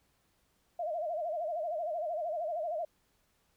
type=tone with vibrato; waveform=sine; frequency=653 Hz; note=E5; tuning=17 cents flat; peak=-32 dBFS; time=0.79-2.85 s; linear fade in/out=5 ms; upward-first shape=sine; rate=13 Hz; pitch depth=140 cents each way; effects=pink hiss -73 dBFS RMS until 3.56 s